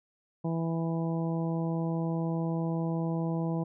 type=harmonic tone; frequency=164.81 Hz; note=E3; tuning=in tune; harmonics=1 / 2 / 3 / 4 / 5 / 6; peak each=-29 / -35 / -39 / -41 / -43 / -45 dBFS; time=0.44-3.64 s; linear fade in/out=10 ms; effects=none